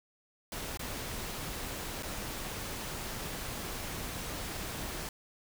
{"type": "noise with dropouts", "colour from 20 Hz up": "pink", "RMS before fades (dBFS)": -39, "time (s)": [0.52, 5.09], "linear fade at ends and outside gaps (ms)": 2, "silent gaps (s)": [[0.773, 0.793], [2.026, 2.031]], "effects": []}